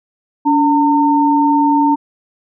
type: tone pair together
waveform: sine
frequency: 287.1 / 909 Hz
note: D4 / A#5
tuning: -39 / -44 cents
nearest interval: octave + minor sixth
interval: 1995 cents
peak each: -12 dBFS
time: 0.45-1.96 s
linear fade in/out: 20 ms
effects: none